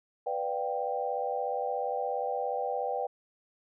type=chord; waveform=sine; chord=G dominant seventh; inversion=first; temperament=equal with one note detuned; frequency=493.9 / 587.3 / 707 / 784 Hz; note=B4 / D5 / F5 / G5; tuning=0 / 0 / +21 / 0 cents; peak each=-34 / -36 / -37 / -33 dBFS; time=0.26-3.07 s; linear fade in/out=10 ms; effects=none